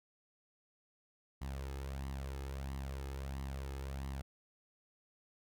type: tone with flanger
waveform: sawtooth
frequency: 67.7 Hz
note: C#2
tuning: 40 cents flat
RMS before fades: -42 dBFS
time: 1.41-4.22 s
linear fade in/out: 10 ms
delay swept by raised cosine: 0.99 to 2.39 ms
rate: 1.5 Hz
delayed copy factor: +0.55
effects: none